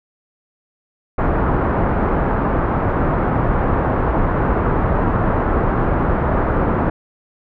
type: low-pass noise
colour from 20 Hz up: pink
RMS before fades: -17 dBFS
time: 1.18-6.9 s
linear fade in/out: 5 ms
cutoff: 1400 Hz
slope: 24 dB/octave
effects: none